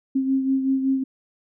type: beating tone pair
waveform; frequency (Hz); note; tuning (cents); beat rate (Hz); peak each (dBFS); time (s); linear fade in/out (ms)
sine; 266.4 / 271.7; C4 / C#4; +31 / -35; 5.3; -19 / -28; 0.15-1.04; 10
effects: none